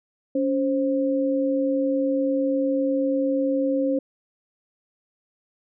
sine tone pair together, 279.7 / 528 Hz, C#4 / C5, +16 / +16 cents, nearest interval major seventh, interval 1100 cents, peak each -22 / -23 dBFS, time 0.35-3.99 s, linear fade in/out 5 ms, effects none

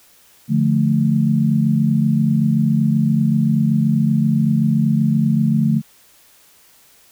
sine chord, D minor, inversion none, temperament equal, 146.83 / 174.61 / 220 Hz, D3 / F3 / A3, 0 / 0 / 0 cents, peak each -17 / -20 / -16 dBFS, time 0.48-5.82 s, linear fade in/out 50 ms, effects white hiss -51 dBFS RMS until 7.11 s

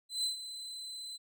35% pulse tone with ADSR envelope, 4041 Hz, B7, 39 cents sharp, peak -28 dBFS, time 0.09-1.18 s, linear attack 150 ms, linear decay 120 ms, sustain -12 dB, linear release 27 ms, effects none

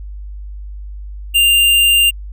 square tone, 2793 Hz, F7, 1 cent flat, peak -9 dBFS, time 1.34-2.11 s, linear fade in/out 20 ms, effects added 50 Hz sine -26 dBFS peak until 2.32 s

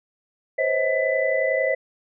sine tone cluster, 504 / 535 / 637 / 1998 Hz, B4 / C5 / D#5 / B6, +35 / +38 / +41 / +20 cents, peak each -28 / -23 / -24 / -25 dBFS, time 0.58-1.75 s, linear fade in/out 10 ms, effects none

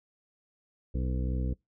harmonic tone, 63.3 Hz, B1, 43 cents sharp, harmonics 1 / 2 / 3 / 4 / 5 / 7 / 8, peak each -29 / -35 / -39 / -41 / -43 / -46 / -47 dBFS, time 0.94-1.54 s, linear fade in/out 10 ms, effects noise-tail reverb RT60 0.2 s tail -26 dB re dry

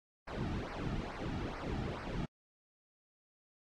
brown noise with flanger, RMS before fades -39 dBFS, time 0.27-2.26 s, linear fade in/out 10 ms, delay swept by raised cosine 0.28 to 1.98 ms, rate 2.3 Hz, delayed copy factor -0.85, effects low-pass 4000 Hz 12 dB/octave + AAC 64 kbps

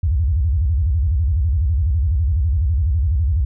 sine tone with vibrato, 73.42 Hz, D2, in tune, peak -14 dBFS, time 0.03-3.45 s, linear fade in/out 5 ms, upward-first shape square, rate 12 Hz, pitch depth 280 cents each way, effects none

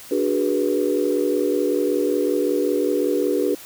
sine chord, G# half-diminished seventh, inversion second, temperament equal with one note detuned, 293.7 / 370 / 415.3 / 486.2 Hz, D4 / F#4 / G#4 / B4, 0 / 0 / 0 / -27 cents, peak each -23 dBFS, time 0.11-3.55 s, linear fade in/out 5 ms, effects tanh soft clip ceiling -7 dBFS + white hiss -41 dBFS RMS until 3.65 s

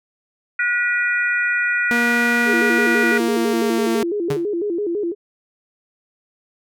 harmonic tone, 484.3 Hz, B4, 34 cents flat, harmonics 3 / 4 / 5, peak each -19 / -21 / -25 dBFS, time 0.59-3.18 s, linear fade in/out 5 ms
sawtooth tone with pitch glide, 236.6 to 228.5 Hz, A#3 to A#3, +26 to -34 cents, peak -15 dBFS, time 1.91-4.03 s, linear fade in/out 0 ms, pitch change -60 cents, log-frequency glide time 2.85-3.88 s
sine tone with vibrato, 376 Hz, F#4, 28 cents sharp, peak -19 dBFS, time 2.45-5.15 s, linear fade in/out 50 ms, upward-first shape square, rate 6 Hz, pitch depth 170 cents each way
sawtooth tone with exponential decay, 147.1 Hz, D3, 3 cents sharp, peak -15 dBFS, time 4.3-4.46 s, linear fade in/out 5 ms, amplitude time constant 34 ms
effects none

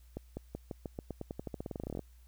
accelerating click train, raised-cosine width 2 ms, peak -25 dBFS, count 24, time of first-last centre 0.17-1.993 s, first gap 200 ms, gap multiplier 0.9, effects added 60 Hz sine -55 dBFS peak until 2.27 s + white hiss -70 dBFS RMS until 2.27 s

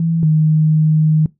sine tone pair in turn, 164.9 / 155.64 Hz, E3 / D#3, +1 / +1 cents, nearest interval minor second, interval 100 cents, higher first, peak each -13 / -9 dBFS, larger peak second, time 0-0.23 / 0.23-1.26 s, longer second, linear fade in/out 2 ms, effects noise-tail reverb RT60 0.2 s tail -21 dB re dry

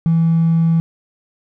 triangle tone with hard clipping, 164.81 Hz, E3, in tune, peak -11 dBFS, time 0.06-0.8 s, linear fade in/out 0 ms, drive 3 dB, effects none

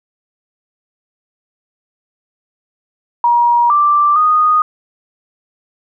sine tone with pitch steps, 952 / 1176 / 1237 Hz, A#5 / D6 / D#6, +36 / +2 / -10 cents, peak -8 dBFS, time 3.24-4.62 s, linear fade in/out 2 ms, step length 460 ms, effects none

